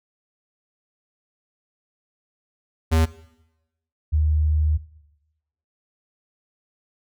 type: tone pair in turn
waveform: square / sine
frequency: 80.6 / 76.58 Hz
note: E2 / D#2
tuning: -38 / -27 cents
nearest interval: minor second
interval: 89 cents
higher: first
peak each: -16 dBFS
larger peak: neither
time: 2.91-3.06 / 4.12-4.78 s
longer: second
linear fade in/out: 20 ms
effects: noise-tail reverb RT60 0.9 s tail -18 dB re dry